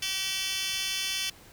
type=tone with high-pass filter; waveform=10% pulse; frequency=383.1 Hz; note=G4; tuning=40 cents flat; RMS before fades=-31 dBFS; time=0.02-1.3 s; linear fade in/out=5 ms; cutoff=3500 Hz; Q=5.7; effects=pink hiss -53 dBFS RMS until 1.52 s